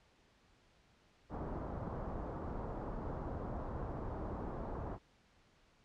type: low-pass noise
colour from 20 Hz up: pink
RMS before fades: -42 dBFS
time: 1.29-4.99 s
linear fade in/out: 50 ms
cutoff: 1100 Hz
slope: 24 dB/octave
effects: pink hiss -69 dBFS RMS until 5.84 s + low-pass 5000 Hz 12 dB/octave